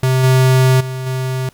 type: tone with level steps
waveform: square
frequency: 130 Hz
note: C3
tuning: 11 cents flat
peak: -12 / -9 / -22 / -18 dBFS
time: 0.03-1.49 s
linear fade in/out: 2 ms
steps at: 0.23 / 0.8 / 1.06 s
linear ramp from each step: 10 ms
effects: pink hiss -50 dBFS RMS until 1.53 s

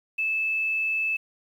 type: tone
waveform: sine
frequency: 2620 Hz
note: E7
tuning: 11 cents flat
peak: -23 dBFS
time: 0.18-1.17 s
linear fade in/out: 10 ms
effects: 9-bit

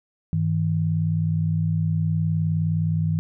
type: tone pair together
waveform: sine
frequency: 100.8 / 160.21 Hz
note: G2 / E3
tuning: +49 / -49 cents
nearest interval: minor sixth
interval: 802 cents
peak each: -24 / -21 dBFS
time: 0.33-3.19 s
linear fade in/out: 0 ms
effects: none

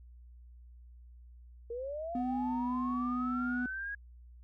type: linear sweep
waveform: sine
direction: up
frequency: 457.1 to 1661.2 Hz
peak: -36 dBFS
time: 1.7-3.95 s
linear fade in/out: 5 ms
type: tone with pitch glide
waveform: triangle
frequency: 251.3 to 248.6 Hz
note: B3 to B3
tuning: +30 to +12 cents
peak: -30 dBFS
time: 2.15-3.66 s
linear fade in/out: 2 ms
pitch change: -18 cents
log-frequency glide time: 2.36-2.65 s
effects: added 60 Hz sine -51 dBFS peak until 4.43 s

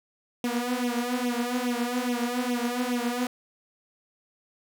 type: tone with flanger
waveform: sawtooth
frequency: 244.2 Hz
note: B3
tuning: 19 cents flat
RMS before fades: -28 dBFS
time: 0.44-3.27 s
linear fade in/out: 2 ms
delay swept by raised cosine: 0.32 to 5.82 ms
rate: 2.4 Hz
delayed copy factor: +0.9
effects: none

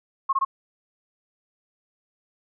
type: tone bursts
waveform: sine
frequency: 1082 Hz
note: C#6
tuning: 42 cents flat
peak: -18 dBFS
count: 3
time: 0.29-0.45 s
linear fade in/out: 10 ms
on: 40 ms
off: 20 ms
effects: none

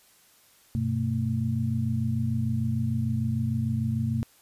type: tone cluster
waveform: sine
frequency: 97.6 / 124.3 / 224.6 Hz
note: G2 / B2 / A3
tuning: -7 / +12 / +36 cents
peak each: -30 / -27 / -29 dBFS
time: 0.75-4.23 s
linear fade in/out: 0 ms
effects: white hiss -59 dBFS RMS until 4.41 s + resampled to 32000 Hz

